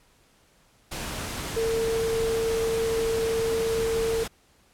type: tone in noise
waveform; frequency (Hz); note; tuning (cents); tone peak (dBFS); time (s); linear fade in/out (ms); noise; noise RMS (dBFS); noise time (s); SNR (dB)
sine; 453.1; A#4; -49; -23; 1.56-4.24; 10; pink; -33; 0.91-4.28; +7
effects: pink hiss -61 dBFS RMS until 4.73 s + low-pass 12000 Hz 12 dB/octave